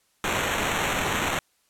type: noise with sample-and-hold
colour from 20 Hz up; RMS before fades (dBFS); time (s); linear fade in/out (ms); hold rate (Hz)
violet; -26; 0.24-1.39; 2; 4900
effects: white hiss -67 dBFS RMS until 1.69 s + low-pass 12000 Hz 12 dB/octave